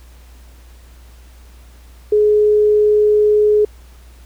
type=tone; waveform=sine; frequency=421.1 Hz; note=G#4; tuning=24 cents sharp; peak=-9 dBFS; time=2.12-3.65 s; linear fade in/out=5 ms; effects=added 60 Hz sine -39 dBFS peak until 4.25 s + pink hiss -50 dBFS RMS until 4.25 s